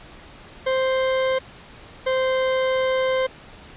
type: tone pair in turn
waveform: 40% pulse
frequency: 523.3 / 520.8 Hz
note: C5 / C5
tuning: 0 / -8 cents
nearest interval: unison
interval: 8 cents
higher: first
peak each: -18 dBFS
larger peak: neither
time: 0.66-1.39 / 2.06-3.27 s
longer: second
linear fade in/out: 10 ms
effects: pink hiss -44 dBFS RMS until 3.76 s + resampled to 8000 Hz